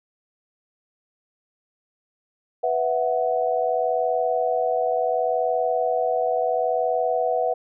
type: chord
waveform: sine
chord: B suspended fourth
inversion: none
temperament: equal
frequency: 493.9 / 659.3 / 740 Hz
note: B4 / E5 / F#5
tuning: 0 / 0 / 0 cents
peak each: -24 dBFS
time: 2.63-7.54 s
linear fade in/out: 10 ms
effects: none